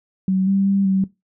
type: tone with pitch steps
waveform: sine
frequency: 188.9 / 195.6 / 196.9 / 191.6 Hz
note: F#3 / G3 / G3 / G3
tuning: +36 / -4 / +8 / -39 cents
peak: -15 dBFS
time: 0.28-1.04 s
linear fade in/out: 2 ms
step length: 190 ms
effects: noise-tail reverb RT60 0.2 s tail -18 dB re dry